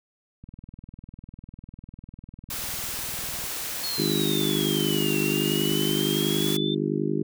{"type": "click train", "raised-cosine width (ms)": 5, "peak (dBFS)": -30, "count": 61, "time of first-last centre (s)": [0.44, 3.44], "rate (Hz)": 20}
{"type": "noise", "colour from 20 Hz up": "white", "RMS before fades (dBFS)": -32, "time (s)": [2.5, 6.57], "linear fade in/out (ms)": 5}
{"type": "exponential two-way sweep", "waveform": "sine", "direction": "down then up", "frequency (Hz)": [4364, 2708, 3583], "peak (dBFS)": -29, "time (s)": [3.83, 6.75], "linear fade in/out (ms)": 10, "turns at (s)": 5.19}
{"type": "harmonic tone", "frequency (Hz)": 50.7, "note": "G#1", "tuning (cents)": -41, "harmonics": [3, 4, 5, 6, 7, 8], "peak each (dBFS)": [-30, -30, -34, -29, -29, -31], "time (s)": [3.98, 7.23], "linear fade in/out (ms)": 5}
{"effects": []}